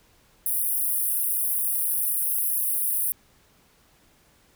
pink high-pass noise, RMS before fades -25 dBFS, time 0.46-3.12 s, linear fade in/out 0 ms, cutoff 9600 Hz, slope 96 dB/octave, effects pink hiss -60 dBFS RMS until 4.55 s

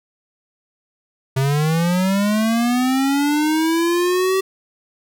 square linear sweep, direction up, 130.81 to 385.2 Hz, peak -16 dBFS, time 1.36-4.41 s, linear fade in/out 10 ms, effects none

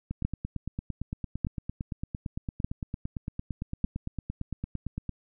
two click trains, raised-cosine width 5 ms, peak -14 / -20 dBFS, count 4 / 45, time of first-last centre 0.25-3.843 / 0.11-5.093 s, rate 0.835 / 8.83 Hz, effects none

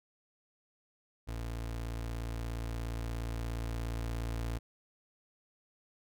30% pulse tone with level ramp, 57 Hz, A#1, 38 cents flat, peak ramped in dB -34 to -31 dBFS, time 1.27-4.59 s, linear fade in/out 20 ms, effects none

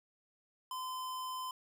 square tone, 1025 Hz, C6, 36 cents flat, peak -39 dBFS, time 0.71-1.51 s, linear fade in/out 2 ms, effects none

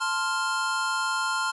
square chord, F major, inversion first, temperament equal, 880 / 1046.5 / 1396.9 Hz, A5 / C6 / F6, 0 / 0 / 0 cents, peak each -34 / -30 / -28 dBFS, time 0-1.52 s, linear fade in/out 20 ms, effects resampled to 24000 Hz + 10-bit

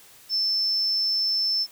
sine tone, 5300 Hz, E8, 9 cents sharp, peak -21 dBFS, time 0.29-1.67 s, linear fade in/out 50 ms, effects white hiss -51 dBFS RMS until 1.71 s

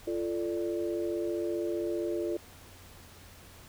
sine chord, D minor, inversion first, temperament equal with one note detuned, 344.6 / 440 / 587.3 Hz, F4 / A4 / D5, -23 / 0 / 0 cents, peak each -31 / -36 / -37 dBFS, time 0.07-2.37 s, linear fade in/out 5 ms, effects added 88 Hz sine -56 dBFS peak until 3.68 s + pink hiss -53 dBFS RMS until 3.68 s

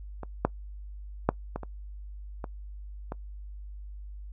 clicks, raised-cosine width 1 ms, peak -23 / -8 / -7 / -18 / -24 / -21 / -20 dBFS, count 7, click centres 0.233 / 0.45 / 1.29 / 1.56 / 1.633 / 2.442 / 3.121 s, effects noise-tail reverb RT60 0.1 s tail -23 dB re dry + added 50 Hz sine -39 dBFS peak until 4.32 s

